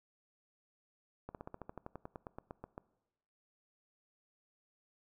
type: slowing click train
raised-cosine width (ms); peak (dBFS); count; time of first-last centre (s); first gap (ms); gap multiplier
1; -30; 17; 1.29-2.779; 58; 1.06
effects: noise-tail reverb RT60 1.0 s tail -21 dB re dry